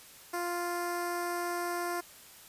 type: tone with notch filter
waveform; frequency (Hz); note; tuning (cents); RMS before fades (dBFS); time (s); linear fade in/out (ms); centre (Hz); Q
10% pulse; 349.2; F4; 0; -34; 0.33-2.01; 10; 3200; 0.56
effects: white hiss -53 dBFS RMS until 2.48 s + resampled to 32000 Hz